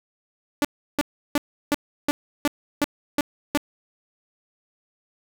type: tone bursts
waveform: sawtooth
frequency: 290.8 Hz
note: D4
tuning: 17 cents flat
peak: -14 dBFS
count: 9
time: 0.62-3.574 s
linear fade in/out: 0 ms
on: 26 ms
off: 340 ms
effects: none